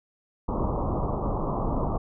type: low-pass noise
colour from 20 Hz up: pink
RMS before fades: -27 dBFS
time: 0.48-1.98 s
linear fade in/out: 10 ms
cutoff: 1200 Hz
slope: 96 dB/octave
effects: none